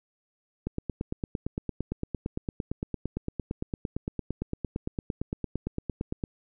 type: click train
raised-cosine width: 3 ms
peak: -17 dBFS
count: 50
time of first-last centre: 0.67-6.238 s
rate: 8.8 Hz
effects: none